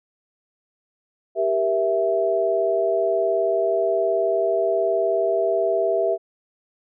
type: chord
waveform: sine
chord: E diminished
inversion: first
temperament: equal with one note detuned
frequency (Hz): 392 / 470.8 / 659.3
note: G4 / Bb4 / E5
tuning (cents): 0 / +17 / 0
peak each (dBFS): -23 / -26 / -20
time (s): 1.35-6.18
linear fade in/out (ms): 50
effects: none